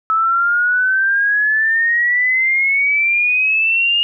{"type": "exponential sweep", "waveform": "sine", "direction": "up", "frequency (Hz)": [1299, 2857], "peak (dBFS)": -12, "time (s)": [0.1, 4.03], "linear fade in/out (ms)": 0, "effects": []}